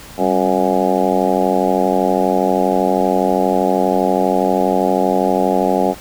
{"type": "harmonic tone with a mistuned harmonic", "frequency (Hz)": 92.5, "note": "F#2", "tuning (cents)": 0, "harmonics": [2, 3, 4, 5, 6, 7, 8, 9], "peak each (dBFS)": [-21, -21, -21, -21, -21, -21, -21, -21], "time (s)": [0.17, 5.95], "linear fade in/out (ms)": 50, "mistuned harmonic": 2, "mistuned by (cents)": 78, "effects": ["pink hiss -37 dBFS RMS until 6 s"]}